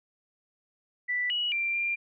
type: tone with pitch steps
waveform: sine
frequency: 1974 / 2925 / 2365 / 2386 Hz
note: B6 / F#7 / D7 / D7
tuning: -1 / -21 / +12 / +27 cents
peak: -26 dBFS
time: 1.08-1.96 s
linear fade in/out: 20 ms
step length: 220 ms
effects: none